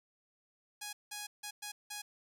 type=tone bursts at uneven times; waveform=5% pulse; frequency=830.6 Hz; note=G#5; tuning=in tune; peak=-29 dBFS; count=5; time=0.81-0.93 / 1.11-1.27 / 1.43-1.51 / 1.62-1.72 / 1.9-2.02 s; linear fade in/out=10 ms; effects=none